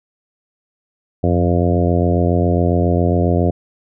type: harmonic tone with a mistuned harmonic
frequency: 87.31 Hz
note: F2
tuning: in tune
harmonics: 1 / 2 / 3 / 4 / 5 / 6 / 7 / 8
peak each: -16 / -19 / -21 / -22 / -23 / -24 / -24 / -25 dBFS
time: 1.23-3.51 s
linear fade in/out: 10 ms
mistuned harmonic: 1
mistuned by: +55 cents
effects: none